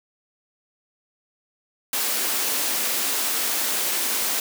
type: high-pass noise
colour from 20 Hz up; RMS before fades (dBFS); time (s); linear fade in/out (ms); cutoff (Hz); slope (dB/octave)
white; -24; 1.93-4.4; 2; 210; 48
effects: none

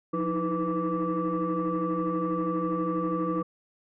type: tone cluster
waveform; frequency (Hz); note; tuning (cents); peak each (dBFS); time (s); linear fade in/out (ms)
sine; 177.1 / 311.4 / 323.7 / 496.1 / 1163; F3 / D#4 / E4 / B4 / D6; +24 / +2 / -31 / +8 / -17; -31; 0.13-3.43; 10
effects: tanh soft clip ceiling -19 dBFS

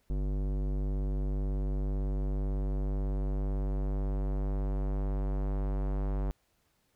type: tone with low-pass filter sweep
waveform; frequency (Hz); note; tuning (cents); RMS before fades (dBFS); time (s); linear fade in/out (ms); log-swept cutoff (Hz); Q
square; 49.03; G1; +1; -31; 0.1-6.31; 0; 390 to 910; 0.81
effects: pink hiss -73 dBFS RMS until 6.95 s

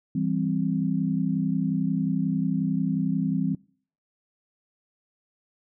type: chord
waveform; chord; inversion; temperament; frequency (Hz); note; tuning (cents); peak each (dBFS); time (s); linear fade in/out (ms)
sine; C major; first; equal; 164.81 / 196 / 261.6; E3 / G3 / C4; 0 / 0 / 0; -27; 0.15-3.55; 5
effects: noise-tail reverb RT60 0.5 s tail -23 dB re dry

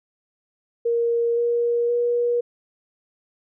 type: tone with pitch steps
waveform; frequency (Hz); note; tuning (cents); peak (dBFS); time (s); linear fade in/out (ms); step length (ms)
sine; 468.4 / 473.8 / 479.3; A#4 / A#4 / A#4; +8 / +28 / +48; -18; 0.85-2.41; 10; 520
effects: none

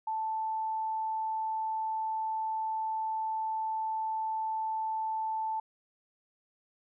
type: tone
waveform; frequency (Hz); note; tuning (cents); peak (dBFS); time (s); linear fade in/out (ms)
sine; 880; A5; 0; -30; 0.07-5.6; 5
effects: none

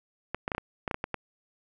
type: clicks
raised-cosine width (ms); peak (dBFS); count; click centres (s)
0.5; -15; 10; 0.346 / 0.479 / 0.518 / 0.549 / 0.581 / 0.878 / 0.912 / 0.944 / 1.041 / 1.143
effects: none

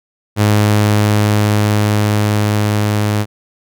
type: tone with level ramp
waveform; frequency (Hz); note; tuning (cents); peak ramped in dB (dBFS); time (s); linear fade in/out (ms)
sawtooth; 104.9; G#2; +18; -5 to -9; 0.36-3.26; 50
effects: none

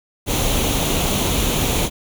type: noise with comb filter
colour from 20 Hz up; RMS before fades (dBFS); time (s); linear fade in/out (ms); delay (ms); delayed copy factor
pink; -19; 0.26-1.9; 50; 0.3; +0.55
effects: none

